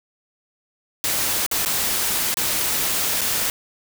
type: noise with dropouts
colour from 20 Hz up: white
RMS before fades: -22 dBFS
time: 1.04-3.5 s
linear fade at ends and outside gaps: 1 ms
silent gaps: 1.464-1.513 / 1.65-1.659 / 2.342-2.37 / 3.21-3.215 s
effects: none